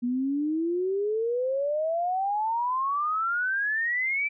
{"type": "exponential sweep", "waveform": "sine", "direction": "up", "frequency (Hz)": [238.4, 2349], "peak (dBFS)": -24, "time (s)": [0.02, 4.29], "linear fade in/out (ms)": 20, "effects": []}